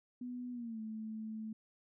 sine tone with pitch glide, 247 to 218.8 Hz, B3 to A3, 0 to -9 cents, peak -40 dBFS, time 0.21-1.53 s, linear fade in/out 5 ms, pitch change -209 cents, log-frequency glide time 0.52-0.8 s, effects none

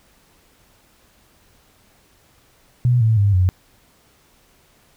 sine tone with pitch steps, 122.9 / 111.41 / 100.99 / 91.54 Hz, B2 / A2 / G#2 / F#2, -8 / +22 / -48 / -18 cents, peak -12 dBFS, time 2.85-3.49 s, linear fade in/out 0 ms, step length 160 ms, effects pink hiss -56 dBFS RMS until 4.96 s

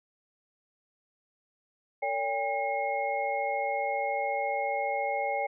sine tone cluster, 453.6 / 568 / 801 / 2156 Hz, A#4 / C#5 / G5 / C#7, -47 / +42 / +37 / -49 cents, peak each -39 / -32 / -30 / -35 dBFS, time 2.02-5.47 s, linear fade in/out 10 ms, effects none

